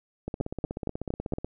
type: two click trains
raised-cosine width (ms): 2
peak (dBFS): -19 / -15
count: 20 / 5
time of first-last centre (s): 0.28-1.446 / 0.41-1.336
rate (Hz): 16.3 / 4.32
effects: none